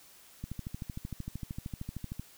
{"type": "click train", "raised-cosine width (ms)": 5, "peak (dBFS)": -25, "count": 24, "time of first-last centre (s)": [0.44, 2.196], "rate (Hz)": 13.1, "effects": ["white hiss -57 dBFS RMS until 2.37 s"]}